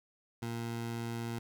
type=tone; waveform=20% pulse; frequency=116.54 Hz; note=A#2; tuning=in tune; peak=-31 dBFS; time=0.42-1.39 s; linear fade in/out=5 ms; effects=none